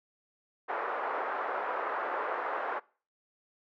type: band-pass noise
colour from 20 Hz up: white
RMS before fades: -34 dBFS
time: 0.68-2.8 s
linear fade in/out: 20 ms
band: 430 to 1400 Hz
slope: 24 dB/octave
effects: noise-tail reverb RT60 0.4 s tail -23 dB re dry